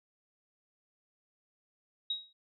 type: tone with exponential decay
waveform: sine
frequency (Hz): 3804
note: A#7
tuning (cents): +34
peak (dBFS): -28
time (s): 2.1-2.33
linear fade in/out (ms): 5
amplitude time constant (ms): 49
effects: none